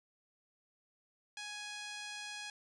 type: tone with band-pass filter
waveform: 5% pulse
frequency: 833 Hz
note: G#5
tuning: 5 cents sharp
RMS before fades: -45 dBFS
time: 1.37-2.5 s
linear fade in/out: 2 ms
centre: 2100 Hz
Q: 0.64
effects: resampled to 24000 Hz